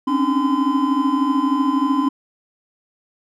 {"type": "tone cluster", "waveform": "triangle", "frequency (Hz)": [265.7, 278.7, 302.1, 1022], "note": ["C4", "C#4", "D4", "C6"], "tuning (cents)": [27, 9, 49, -41], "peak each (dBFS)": [-19, -18, -21, -20], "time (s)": [0.07, 2.09], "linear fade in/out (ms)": 10, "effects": []}